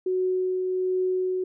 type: tone with tremolo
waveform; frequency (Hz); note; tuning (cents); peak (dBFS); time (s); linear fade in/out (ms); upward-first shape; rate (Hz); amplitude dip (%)
sine; 370; F#4; 0; -21; 0.06-1.44; 5; triangle; 1.3; 30
effects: none